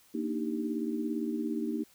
sine chord, Eb major seventh, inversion second, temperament equal, 233.1 / 293.7 / 311.1 / 392 Hz, Bb3 / D4 / Eb4 / G4, 0 / 0 / 0 / 0 cents, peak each -34 / -38 / -34 / -39 dBFS, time 0.14-1.84 s, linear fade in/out 10 ms, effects white hiss -62 dBFS RMS until 1.94 s

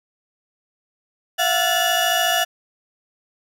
35% pulse tone cluster, 676 / 730 / 1742 / 2897 Hz, E5 / F#5 / A6 / F#7, +43 / -24 / -18 / -37 cents, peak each -21 dBFS, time 1.38-2.45 s, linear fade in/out 20 ms, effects none

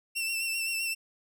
sawtooth tone with vibrato, 2693 Hz, E7, 36 cents sharp, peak -26 dBFS, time 0.15-0.95 s, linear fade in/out 20 ms, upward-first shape sine, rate 7.7 Hz, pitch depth 34 cents each way, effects none

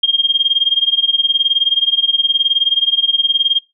sine tone with tremolo, 3220 Hz, G7, 46 cents sharp, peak -7 dBFS, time 0.03-3.59 s, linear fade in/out 5 ms, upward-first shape sine, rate 19 Hz, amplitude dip 90%, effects noise-tail reverb RT60 0.2 s tail -22 dB re dry

